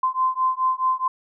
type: beating tone pair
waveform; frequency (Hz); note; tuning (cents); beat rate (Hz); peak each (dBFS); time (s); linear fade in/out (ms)
sine; 1033 / 1037.7; C6 / C6; -22 / -15; 4.7; -22; 0.03-1.08; 5
effects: none